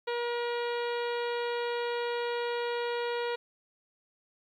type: harmonic tone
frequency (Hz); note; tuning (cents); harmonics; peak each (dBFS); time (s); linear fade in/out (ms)
477.2; A#4; +41; 1 / 2 / 3 / 4 / 5 / 6 / 7 / 8 / 9; -31 / -37 / -41 / -43 / -45 / -47 / -48 / -49 / -50; 0.07-3.36; 10
effects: 11-bit